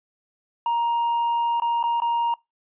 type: tone with dropouts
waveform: triangle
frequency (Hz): 938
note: A#5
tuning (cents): +11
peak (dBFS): -18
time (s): 0.66-2.34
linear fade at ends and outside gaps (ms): 2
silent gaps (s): 1.6-1.62 / 1.829-1.838 / 2.002-2.019
effects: noise-tail reverb RT60 0.2 s tail -24 dB re dry + resampled to 8000 Hz